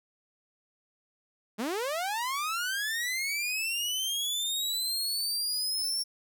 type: linear sweep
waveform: sawtooth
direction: up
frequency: 196 to 5500 Hz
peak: -26 dBFS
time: 1.58-6.04 s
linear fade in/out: 20 ms
effects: none